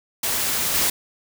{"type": "noise with level steps", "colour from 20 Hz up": "white", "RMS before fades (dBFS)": [-23, -20], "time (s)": [0.23, 0.9], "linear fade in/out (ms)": 5, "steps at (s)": 0.74, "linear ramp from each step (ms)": 10, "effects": []}